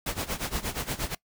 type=noise with tremolo; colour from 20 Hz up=pink; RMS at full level=-29 dBFS; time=0.06-1.15 s; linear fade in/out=5 ms; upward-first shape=sine; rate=8.5 Hz; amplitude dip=85%; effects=noise-tail reverb RT60 0.1 s tail -23 dB re dry

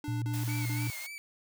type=tone bursts; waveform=square; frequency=295.8 Hz; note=D4; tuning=13 cents sharp; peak=-38 dBFS; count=4; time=0.04-0.874 s; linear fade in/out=2 ms; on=180 ms; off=38 ms
type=tone with pitch glide; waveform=sine; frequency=116.54 to 118.24 Hz; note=A#2 to A#2; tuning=0 to +25 cents; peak=-30 dBFS; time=0.08-0.9 s; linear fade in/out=0 ms; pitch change=+25 cents; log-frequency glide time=0.22-0.58 s
type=high-pass noise; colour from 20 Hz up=white; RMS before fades=-43 dBFS; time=0.33-1.07 s; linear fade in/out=10 ms; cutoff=570 Hz; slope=48 dB/octave
type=tone with vibrato; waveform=40% pulse; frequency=2215 Hz; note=C#7; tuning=2 cents flat; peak=-40 dBFS; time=0.49-1.18 s; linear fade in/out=0 ms; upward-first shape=sine; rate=3.5 Hz; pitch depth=86 cents each way
effects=none

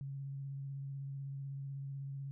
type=tone with vibrato; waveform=sine; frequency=137.8 Hz; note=C#3; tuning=10 cents flat; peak=-40 dBFS; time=0.01-2.31 s; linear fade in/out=0 ms; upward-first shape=sine; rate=16 Hz; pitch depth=18 cents each way; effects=none

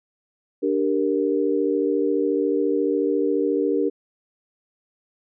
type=chord; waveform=sine; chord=G minor; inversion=second; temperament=equal; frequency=293.7 / 392 / 466.2 Hz; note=D4 / G4 / Bb4; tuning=0 / 0 / 0 cents; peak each=-23 dBFS; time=0.62-3.9 s; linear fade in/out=20 ms; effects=none

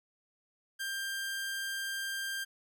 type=tone; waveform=sawtooth; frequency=1589 Hz; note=G6; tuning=23 cents sharp; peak=-31 dBFS; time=0.79-2.45 s; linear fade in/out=20 ms; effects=none

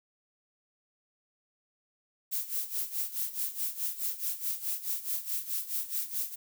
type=noise with tremolo; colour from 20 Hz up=violet; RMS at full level=-31 dBFS; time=2.31-6.36 s; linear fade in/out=20 ms; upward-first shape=sine; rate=4.7 Hz; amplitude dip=80%; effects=none

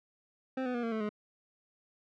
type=tone with pitch steps; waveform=25% pulse; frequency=261.3 / 250.2 / 239.6 / 229.5 / 219.7 / 210.4 Hz; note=C4 / B3 / A#3 / A#3 / A3 / G#3; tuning=-2 / +23 / +48 / -27 / -2 / +23 cents; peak=-28 dBFS; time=0.57-1.092 s; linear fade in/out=5 ms; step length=87 ms; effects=low-pass 2000 Hz 12 dB/octave

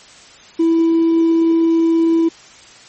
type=tone with hard clipping; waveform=triangle; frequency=329.6 Hz; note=E4; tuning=in tune; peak=-10 dBFS; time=0.59-2.29 s; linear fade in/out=10 ms; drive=2 dB; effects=white hiss -42 dBFS RMS until 2.88 s + MP3 32 kbps

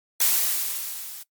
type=noise with level ramp; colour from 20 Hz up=blue; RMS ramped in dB=-18 to -39 dBFS; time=0.2-1.23 s; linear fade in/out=5 ms; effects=noise-tail reverb RT60 0.1 s tail -19 dB re dry + MP3 96 kbps

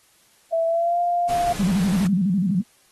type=tone with pitch glide; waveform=sine; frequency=660 to 699.2 Hz; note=E5 to F5; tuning=+2 to +2 cents; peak=-18 dBFS; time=0.52-1.53 s; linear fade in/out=10 ms; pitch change=+100 cents; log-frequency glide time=0.66-0.99 s
type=noise; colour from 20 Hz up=pink; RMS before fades=-33 dBFS; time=1.29-2.07 s; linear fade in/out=2 ms
type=tone with vibrato; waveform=sine; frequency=188.8 Hz; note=F#3; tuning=35 cents sharp; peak=-17 dBFS; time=1.59-2.62 s; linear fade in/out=10 ms; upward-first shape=square; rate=12 Hz; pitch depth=130 cents each way
effects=white hiss -58 dBFS RMS until 2.91 s + AAC 32 kbps

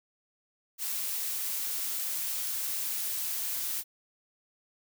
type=noise; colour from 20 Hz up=blue; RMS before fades=-33 dBFS; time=0.78-3.84 s; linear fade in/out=50 ms; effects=none

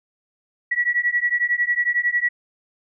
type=beating tone pair; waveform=sine; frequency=1929 / 1940 Hz; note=B6 / B6; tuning=-41 / -31 cents; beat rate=11 Hz; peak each=-21 dBFS; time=0.71-2.29 s; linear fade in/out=10 ms; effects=none

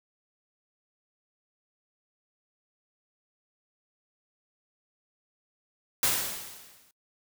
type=noise with exponential decay; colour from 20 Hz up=white; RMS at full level=-23 dBFS; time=6.03-6.91 s; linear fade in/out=1 ms; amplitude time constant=190 ms; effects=noise-tail reverb RT60 0.1 s tail -24 dB re dry

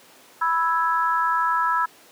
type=chord; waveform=sine; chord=E major; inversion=second; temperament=equal; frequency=987.8 / 1318.5 / 1661.2 Hz; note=B5 / E6 / G#6; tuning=0 / 0 / 0 cents; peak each=-22 / -22 / -27 dBFS; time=0.41-1.86 s; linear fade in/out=10 ms; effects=pink hiss -50 dBFS RMS until 2.11 s + high-pass 300 Hz 12 dB/octave

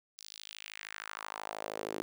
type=tone with high-pass filter sweep; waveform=sawtooth; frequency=53 Hz; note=G#1; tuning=36 cents sharp; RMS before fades=-43 dBFS; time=0.18-2.02 s; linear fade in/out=0 ms; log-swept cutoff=5200 to 340 Hz; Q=2.3; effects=none

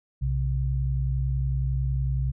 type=tone pair together; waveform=sine; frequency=61.74 / 132.65 Hz; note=B1 / C3; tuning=0 / +24 cents; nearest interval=octave + minor second; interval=1324 cents; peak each=-25 / -26 dBFS; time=0.21-2.32 s; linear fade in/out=20 ms; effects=none

